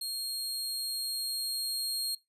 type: tone with level ramp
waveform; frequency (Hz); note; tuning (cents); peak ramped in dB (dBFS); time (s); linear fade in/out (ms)
sawtooth; 4244; C8; +24; -31 to -28; 0.01-2.15; 5
effects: noise-tail reverb RT60 0.2 s tail -21 dB re dry + resampled to 32000 Hz